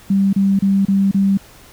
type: tone bursts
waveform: sine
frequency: 196 Hz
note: G3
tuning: in tune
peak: -11 dBFS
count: 5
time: 0.1-1.374 s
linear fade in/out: 5 ms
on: 230 ms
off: 31 ms
effects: pink hiss -44 dBFS RMS until 1.72 s